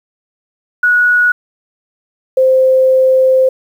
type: tone pair in turn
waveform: sine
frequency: 1462 / 521.4 Hz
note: F#6 / C5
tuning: -21 / -6 cents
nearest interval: octave + tritone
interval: 1785 cents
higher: first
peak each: -7 / -6 dBFS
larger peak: second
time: 0.83-1.32 / 2.37-3.49 s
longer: second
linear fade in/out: 5 ms
effects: 7-bit